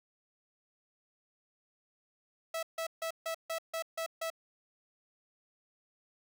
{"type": "tone bursts", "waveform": "sawtooth", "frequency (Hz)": 654, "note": "E5", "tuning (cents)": -14, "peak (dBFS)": -30, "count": 8, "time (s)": [2.54, 4.302], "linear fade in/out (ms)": 5, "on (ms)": 89, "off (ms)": 150, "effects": []}